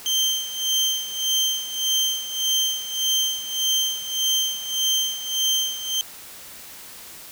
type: tone with tremolo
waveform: 30% pulse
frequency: 3136 Hz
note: G7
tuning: in tune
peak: -15 dBFS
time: 0.06-6.01 s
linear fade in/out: 0 ms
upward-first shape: sine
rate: 1.7 Hz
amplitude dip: 75%
effects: white hiss -41 dBFS RMS until 7.31 s